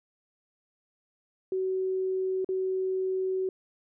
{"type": "tone with dropouts", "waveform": "sine", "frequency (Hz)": 376.4, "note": "F#4", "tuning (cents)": 30, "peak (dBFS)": -26, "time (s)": [1.52, 3.49], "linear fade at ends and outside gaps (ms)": 2, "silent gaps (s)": [2.446, 2.489], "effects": []}